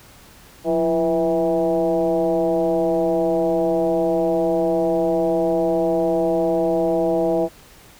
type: tone with frequency modulation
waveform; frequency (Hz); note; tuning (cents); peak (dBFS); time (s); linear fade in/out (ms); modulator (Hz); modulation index
sine; 493.9; B4; 0; -16; 0.64-7.49; 50; 158; 1.5
effects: pink hiss -47 dBFS RMS until 7.99 s